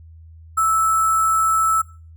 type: tone with sample-and-hold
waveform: sine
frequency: 1313 Hz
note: E6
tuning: 7 cents flat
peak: -14 dBFS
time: 0.57-1.82 s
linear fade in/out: 10 ms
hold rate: 8820 Hz
effects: noise-tail reverb RT60 0.4 s tail -21 dB re dry + added 81 Hz sine -40 dBFS peak until 2.16 s